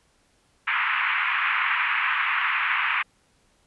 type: band-pass noise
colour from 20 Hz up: white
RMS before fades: -24 dBFS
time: 0.67-3.03 s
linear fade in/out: 10 ms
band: 980 to 2600 Hz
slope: 48 dB/octave
effects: pink hiss -64 dBFS RMS until 3.66 s + resampled to 24000 Hz